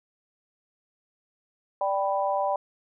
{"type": "chord", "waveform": "sine", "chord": "G major", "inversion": "second", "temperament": "equal", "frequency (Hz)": [587.3, 784, 987.8], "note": ["D5", "G5", "B5"], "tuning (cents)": [0, 0, 0], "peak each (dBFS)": [-27, -27, -29], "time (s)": [1.81, 2.56], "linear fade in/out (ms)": 2, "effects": []}